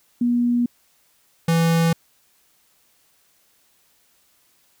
sine / square tone pair in turn, 240.9 / 165.8 Hz, B3 / E3, -43 / +10 cents, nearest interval tritone, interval 647 cents, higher first, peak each -16 dBFS, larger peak neither, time 0.21-0.66 / 1.48-1.93 s, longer neither, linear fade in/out 5 ms, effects white hiss -61 dBFS RMS until 4.8 s

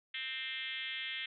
sine tone with frequency modulation, 2630 Hz, E7, 5 cents flat, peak -37 dBFS, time 0.14-1.26 s, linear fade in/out 5 ms, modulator 265 Hz, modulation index 3.3, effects none

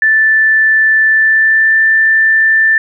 sine tone with pitch glide, 1760 to 1774.3 Hz, A6 to A6, 0 to +14 cents, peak -6 dBFS, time 0.02-2.78 s, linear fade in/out 2 ms, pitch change +14 cents, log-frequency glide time 1.08-1.8 s, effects none

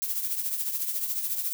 violet noise with tremolo, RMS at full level -27 dBFS, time 0.02-1.53 s, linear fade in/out 0 ms, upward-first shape triangle, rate 14 Hz, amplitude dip 65%, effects none

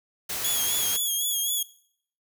white noise, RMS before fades -31 dBFS, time 0.29-0.97 s, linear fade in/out 10 ms
5% pulse tone with vibrato, 3322 Hz, G#7, in tune, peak -17 dBFS, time 0.44-1.63 s, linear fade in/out 5 ms, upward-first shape sine, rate 3.9 Hz, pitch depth 55 cents each way
effects noise-tail reverb RT60 0.6 s tail -19 dB re dry

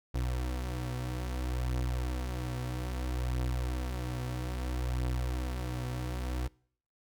30% pulse beating tone pair, 61.74 / 62.35 Hz, B1 / B1, 0 / +17 cents, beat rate 0.61 Hz, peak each -36 / -30 dBFS, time 0.14-6.48 s, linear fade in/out 10 ms, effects noise-tail reverb RT60 0.6 s tail -25 dB re dry

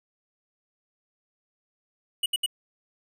square tone bursts, 2925 Hz, F#7, 21 cents flat, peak -23 dBFS, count 3, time 2.23-2.462 s, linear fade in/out 5 ms, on 30 ms, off 71 ms, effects none

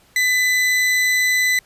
40% pulse tone, 2003 Hz, B6, 24 cents sharp, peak -14 dBFS, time 0.16-1.59 s, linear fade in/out 2 ms, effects pink hiss -54 dBFS RMS until 1.65 s + resampled to 32000 Hz

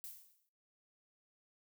violet noise with exponential decay, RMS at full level -45 dBFS, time 0.04-0.49 s, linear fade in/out 0 ms, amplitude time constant 97 ms, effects noise-tail reverb RT60 0.4 s tail -20 dB re dry

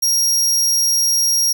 sawtooth tone, 5620 Hz, F8, 10 cents sharp, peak -11 dBFS, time 0.02-1.53 s, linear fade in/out 10 ms, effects none

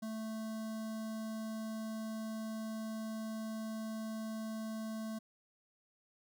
square tone with notch filter, 220 Hz, A3, in tune, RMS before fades -41 dBFS, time 0.02-5.19 s, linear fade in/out 10 ms, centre 2400 Hz, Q 1.1, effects none

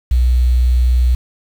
sine tone with quantisation, 61.7 Hz, B1, 1 cent flat, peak -9 dBFS, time 0.11-1.15 s, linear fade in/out 5 ms, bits 6, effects none

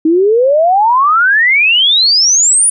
sine exponential sweep, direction up, 309 to 9956 Hz, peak -6 dBFS, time 0.05-2.7 s, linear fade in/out 5 ms, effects none

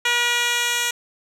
10% pulse tone with band-pass filter sweep, 480 Hz, B4, 49 cents flat, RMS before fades -21 dBFS, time 0.05-0.91 s, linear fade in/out 5 ms, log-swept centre 3100 to 5700 Hz, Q 0.76, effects none

